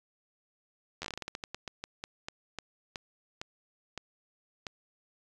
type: slowing click train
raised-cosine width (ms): 0.2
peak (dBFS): -20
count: 22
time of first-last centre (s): 1.02-4.668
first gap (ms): 11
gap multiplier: 1.23
effects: resampled to 24000 Hz